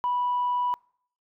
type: tone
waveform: sine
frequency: 983 Hz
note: B5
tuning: 8 cents flat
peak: -22 dBFS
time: 0.04-0.74 s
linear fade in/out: 0 ms
effects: noise-tail reverb RT60 0.6 s tail -26 dB re dry + tanh soft clip ceiling -19 dBFS